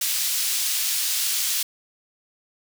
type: high-pass noise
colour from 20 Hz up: pink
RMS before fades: -24 dBFS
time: 0.01-1.63 s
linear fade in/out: 5 ms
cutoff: 3900 Hz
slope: 12 dB/octave
effects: none